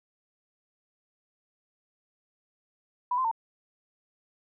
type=tone with pitch steps; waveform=sine; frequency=986 / 1037 / 906 Hz; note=B5 / C6 / A#5; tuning=-3 / -16 / -50 cents; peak=-24 dBFS; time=3.11-3.314 s; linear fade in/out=5 ms; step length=68 ms; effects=none